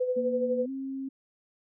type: tone with tremolo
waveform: sine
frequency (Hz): 503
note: B4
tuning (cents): +32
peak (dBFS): -23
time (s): 0-0.66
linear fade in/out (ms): 10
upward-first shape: sine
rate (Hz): 12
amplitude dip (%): 55
type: tone with pitch glide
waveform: sine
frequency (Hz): 236.4 to 268.4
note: A#3 to C4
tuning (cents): +24 to +44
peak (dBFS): -32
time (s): 0.16-1.09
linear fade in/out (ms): 10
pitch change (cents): +220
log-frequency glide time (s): 0.63-0.7
effects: none